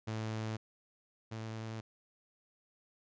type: tone pair in turn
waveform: sawtooth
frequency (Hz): 110 / 111.21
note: A2 / A2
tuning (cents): 0 / +19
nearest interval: unison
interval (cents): 19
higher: second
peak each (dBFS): -32 / -36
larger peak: first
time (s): 0.07-0.57 / 1.31-1.81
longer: neither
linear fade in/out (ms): 10
effects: resampled to 16000 Hz